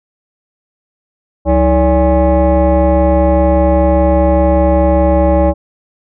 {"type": "tone with frequency modulation", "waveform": "sine", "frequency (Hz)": 320, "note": "D#4", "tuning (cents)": 49, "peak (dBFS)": -5, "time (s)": [1.45, 5.54], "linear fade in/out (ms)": 50, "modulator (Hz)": 251, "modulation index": 1.7, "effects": ["tanh soft clip ceiling -5 dBFS"]}